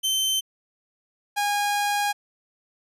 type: tone pair in turn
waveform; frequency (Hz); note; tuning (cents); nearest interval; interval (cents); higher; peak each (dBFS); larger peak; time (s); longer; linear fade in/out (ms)
sawtooth; 3093 / 819.2; G7 / G#5; -24 / -24; octave + major seventh; 2300; first; -18; neither; 0.03-0.41 / 1.36-2.13; second; 20
effects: resampled to 32000 Hz